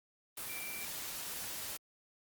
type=tone in noise; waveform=sine; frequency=2349 Hz; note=D7; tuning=in tune; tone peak=-44 dBFS; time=0.49-0.85 s; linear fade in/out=5 ms; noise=white; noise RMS=-42 dBFS; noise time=0.37-1.77 s; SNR=-5 dB; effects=Opus 32 kbps